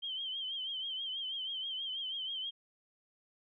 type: tone with vibrato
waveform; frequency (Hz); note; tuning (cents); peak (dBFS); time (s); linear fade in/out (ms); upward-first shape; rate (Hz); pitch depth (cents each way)
sine; 3136; G7; 0; -36; 0.02-2.51; 20; triangle; 6.2; 86
effects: none